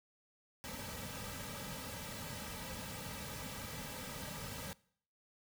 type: noise with comb filter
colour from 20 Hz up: pink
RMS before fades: -45 dBFS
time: 0.64-4.73 s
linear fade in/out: 0 ms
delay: 2.8 ms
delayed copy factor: -0.8
effects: noise-tail reverb RT60 0.6 s tail -22 dB re dry